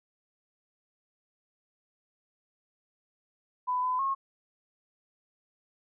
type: tone with pitch steps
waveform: sine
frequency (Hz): 999 / 1009 / 1085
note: B5 / B5 / C#6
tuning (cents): +20 / +37 / -37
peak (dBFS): -26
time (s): 3.67-4.15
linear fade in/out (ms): 20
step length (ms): 160
effects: none